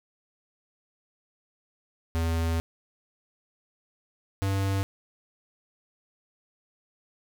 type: tone pair in turn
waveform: square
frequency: 82.41 / 97.61 Hz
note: E2 / G2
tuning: 0 / -7 cents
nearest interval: minor third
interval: 293 cents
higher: second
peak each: -25 dBFS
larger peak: neither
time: 2.15-2.6 / 4.42-4.83 s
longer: first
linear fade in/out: 0 ms
effects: none